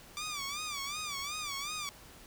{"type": "tone with vibrato", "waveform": "10% pulse", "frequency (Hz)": 1171, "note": "D6", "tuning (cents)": -5, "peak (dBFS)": -28, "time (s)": [0.17, 1.89], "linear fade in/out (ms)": 0, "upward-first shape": "sine", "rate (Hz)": 2.7, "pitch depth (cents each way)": 110, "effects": ["pink hiss -54 dBFS RMS until 2.26 s"]}